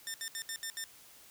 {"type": "tone bursts at uneven times", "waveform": "10% pulse", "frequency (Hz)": 1800, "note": "A6", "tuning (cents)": 39, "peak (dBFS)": -28, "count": 6, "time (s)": [[0.07, 0.14], [0.21, 0.28], [0.35, 0.42], [0.49, 0.56], [0.63, 0.7], [0.77, 0.84]], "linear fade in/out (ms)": 0, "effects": ["white hiss -57 dBFS RMS until 1.3 s"]}